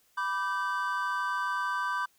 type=chord; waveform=triangle; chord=G major; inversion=first; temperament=equal with one note detuned; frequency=987.8 / 1174.7 / 1547.3 Hz; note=B5 / D6 / G6; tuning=0 / 0 / -23 cents; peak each=-31 dBFS; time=0.17-2.06 s; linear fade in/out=10 ms; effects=white hiss -67 dBFS RMS until 2.18 s